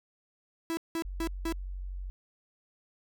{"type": "tone bursts", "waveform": "45% pulse", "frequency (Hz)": 329.6, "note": "E4", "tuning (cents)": 0, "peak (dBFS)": -30, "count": 4, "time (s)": [0.7, 1.524], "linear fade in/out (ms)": 0, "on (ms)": 71, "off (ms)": 180}
{"type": "tone", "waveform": "sine", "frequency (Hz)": 46.25, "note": "F#1", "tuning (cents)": 0, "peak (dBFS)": -35, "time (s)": [1.05, 2.1], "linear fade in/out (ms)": 0}
{"effects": []}